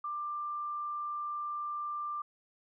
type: tone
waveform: sine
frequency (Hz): 1186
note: D6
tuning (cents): +17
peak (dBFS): -34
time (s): 0.04-2.22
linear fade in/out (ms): 5
effects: none